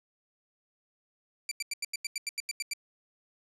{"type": "tone bursts", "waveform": "15% pulse", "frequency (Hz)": 2341, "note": "D7", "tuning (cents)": -6, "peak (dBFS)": -24, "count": 12, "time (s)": [1.49, 2.735], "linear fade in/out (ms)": 2, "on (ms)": 24, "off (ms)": 87, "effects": ["low-pass 12000 Hz 12 dB/octave"]}